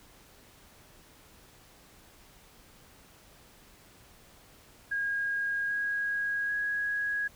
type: tone with pitch steps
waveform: sine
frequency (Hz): 1631 / 1645.2 / 1659.5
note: G#6 / G#6 / G#6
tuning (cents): -32 / -17 / -2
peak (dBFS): -28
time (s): 4.91-7.28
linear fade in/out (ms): 10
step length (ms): 790
effects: pink hiss -57 dBFS RMS until 7.35 s

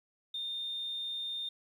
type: tone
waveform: sine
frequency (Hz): 3632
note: A#7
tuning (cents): -46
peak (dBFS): -34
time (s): 0.34-1.49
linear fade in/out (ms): 5
effects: tanh soft clip ceiling -30 dBFS + 11-bit

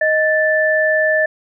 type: tone pair together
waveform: sine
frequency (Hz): 624.4 / 1760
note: D#5 / A6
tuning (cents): +6 / 0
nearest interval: octave + tritone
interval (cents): 1794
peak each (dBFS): -15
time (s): 0.01-1.26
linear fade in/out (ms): 5
effects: none

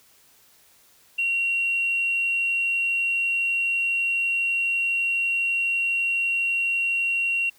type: tone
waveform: sine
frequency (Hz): 2746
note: F7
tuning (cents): -30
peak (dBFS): -20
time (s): 1.18-7.5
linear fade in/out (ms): 10
effects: tanh soft clip ceiling -16 dBFS + white hiss -57 dBFS RMS until 7.58 s

